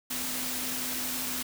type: tone in noise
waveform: sine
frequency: 252.6 Hz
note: B3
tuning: 39 cents sharp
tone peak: -41 dBFS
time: 0.1-1.43 s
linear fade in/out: 10 ms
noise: white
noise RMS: -33 dBFS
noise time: 0.1-1.43 s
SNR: -11 dB
effects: none